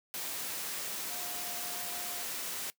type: tone in noise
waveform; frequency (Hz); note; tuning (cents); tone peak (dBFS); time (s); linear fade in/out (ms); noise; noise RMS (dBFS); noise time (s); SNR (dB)
sine; 708; F5; +23; -48; 1.1-2.23; 0; white; -38; 0.14-2.7; -13
effects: noise-tail reverb RT60 0.1 s tail -19 dB re dry + high-pass 150 Hz 12 dB/octave